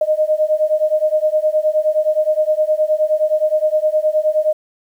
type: beating tone pair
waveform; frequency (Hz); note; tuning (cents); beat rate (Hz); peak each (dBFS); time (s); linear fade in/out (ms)
sine; 612 / 621.6; D#5 / D#5; -29 / -2; 9.6; -16; 0.01-4.53; 5
effects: 8-bit